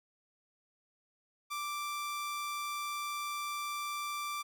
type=tone; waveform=sawtooth; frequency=1174.7 Hz; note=D6; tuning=in tune; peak=-32 dBFS; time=1.5-4.43 s; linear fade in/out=20 ms; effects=none